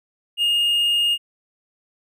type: tone with hard clipping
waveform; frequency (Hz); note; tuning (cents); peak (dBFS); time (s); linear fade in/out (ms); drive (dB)
triangle; 2842; F7; +30; -17; 0.37-1.18; 50; 5
effects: none